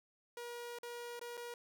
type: tone with dropouts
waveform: sawtooth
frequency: 478.1 Hz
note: A#4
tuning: 44 cents sharp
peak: -40 dBFS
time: 0.37-1.54 s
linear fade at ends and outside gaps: 2 ms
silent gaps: 0.787-0.831 / 1.194-1.213 / 1.371-1.375 s
effects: none